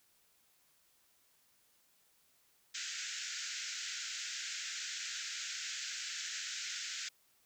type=band-pass noise; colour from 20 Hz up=white; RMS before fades=-42 dBFS; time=2.74-7.09 s; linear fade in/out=10 ms; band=1400 to 7400 Hz; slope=96 dB/octave; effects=white hiss -71 dBFS RMS until 7.45 s